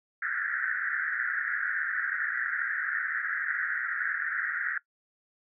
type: band-pass noise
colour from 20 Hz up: white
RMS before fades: -31 dBFS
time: 0.22-4.78 s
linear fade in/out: 5 ms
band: 1400 to 1900 Hz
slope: 96 dB/octave
effects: noise-tail reverb RT60 0.1 s tail -20 dB re dry